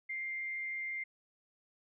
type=tone with frequency modulation; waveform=sine; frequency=2102 Hz; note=C7; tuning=7 cents sharp; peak=-36 dBFS; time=0.09-1.04 s; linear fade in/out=10 ms; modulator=136 Hz; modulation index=0.22; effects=none